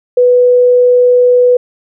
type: tone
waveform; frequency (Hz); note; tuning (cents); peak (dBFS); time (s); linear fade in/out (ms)
sine; 493.9; B4; 0; -4; 0.17-1.57; 5
effects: none